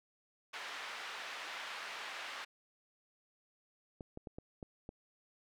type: band-pass noise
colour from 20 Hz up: pink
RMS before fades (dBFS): -45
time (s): 0.53-2.45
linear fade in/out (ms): 10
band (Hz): 1100 to 3300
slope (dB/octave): 12
type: clicks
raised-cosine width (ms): 2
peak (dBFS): -32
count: 6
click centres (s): 4.008 / 4.174 / 4.272 / 4.385 / 4.628 / 4.891
effects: none